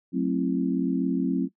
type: chord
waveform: sine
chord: F# half-diminished seventh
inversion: none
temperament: just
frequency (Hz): 185 / 222 / 266.4 / 333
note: F#3 / A3 / C4 / E4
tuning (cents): 0 / +16 / +31 / +18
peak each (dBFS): -27 / -31 / -25 / -31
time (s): 0.12-1.49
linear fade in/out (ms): 50
effects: noise-tail reverb RT60 0.1 s tail -19 dB re dry